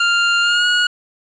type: tone with pitch glide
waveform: 25% pulse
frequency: 1397 to 1448.8 Hz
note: F6 to F#6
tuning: 0 to -37 cents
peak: -9 dBFS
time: 0-0.87 s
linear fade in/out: 5 ms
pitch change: +63 cents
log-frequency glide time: 0.41-0.66 s
effects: resampled to 16000 Hz + 7-bit